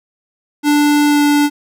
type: tone with pitch glide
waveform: square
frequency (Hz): 293.7 to 291.7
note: D4 to D4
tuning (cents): 0 to -12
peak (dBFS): -10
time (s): 0.63-1.5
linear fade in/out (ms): 50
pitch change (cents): -12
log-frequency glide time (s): 1.07-1.22
effects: none